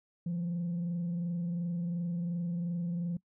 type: tone with frequency modulation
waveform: sine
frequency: 172.6 Hz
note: F3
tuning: 20 cents flat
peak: -29 dBFS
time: 0.26-3.17 s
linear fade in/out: 5 ms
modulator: 22.8 Hz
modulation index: 0.21
effects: noise-tail reverb RT60 0.1 s tail -23 dB re dry + tanh soft clip ceiling -29 dBFS